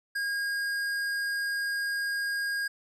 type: tone with tanh clipping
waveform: sine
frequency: 1627 Hz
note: G#6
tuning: 36 cents flat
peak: -30 dBFS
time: 0.15-2.68 s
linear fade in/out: 10 ms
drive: 15 dB
effects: none